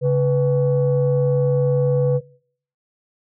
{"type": "tone pair together", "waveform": "sine", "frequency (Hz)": [138.59, 494.2], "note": ["C#3", "B4"], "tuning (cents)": [0, 1], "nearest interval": "octave + minor seventh", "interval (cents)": 2201, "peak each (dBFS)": -16, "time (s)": [0.01, 2.21], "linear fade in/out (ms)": 50, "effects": ["noise-tail reverb RT60 0.6 s tail -23 dB re dry", "tanh soft clip ceiling -10 dBFS"]}